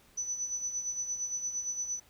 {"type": "tone with tremolo", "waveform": "sine", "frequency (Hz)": 5980, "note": "F#8", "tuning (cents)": 17, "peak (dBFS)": -30, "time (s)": [0.17, 2], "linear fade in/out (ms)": 10, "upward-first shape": "sine", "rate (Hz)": 8.7, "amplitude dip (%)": 60, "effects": ["pink hiss -62 dBFS RMS until 2.09 s"]}